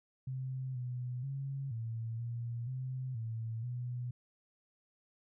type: tone with pitch steps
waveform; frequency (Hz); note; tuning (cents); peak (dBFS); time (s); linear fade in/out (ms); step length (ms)
sine; 130.4 / 124.2 / 136.8 / 113.9 / 117.9 / 129.2 / 113.1 / 122.9; C3 / B2 / C#3 / A#2 / A#2 / C3 / A2 / B2; -5 / +10 / -23 / -40 / +20 / -21 / +48 / -8; -36; 0.27-4.11; 5; 480
effects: none